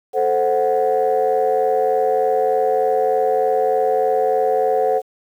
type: chord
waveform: sine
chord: F# diminished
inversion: first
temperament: equal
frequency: 440 / 523.3 / 740 Hz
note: A4 / C5 / F#5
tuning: 0 / 0 / 0 cents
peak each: -18 dBFS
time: 0.13-5.02 s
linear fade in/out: 50 ms
effects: tanh soft clip ceiling -8 dBFS + 8-bit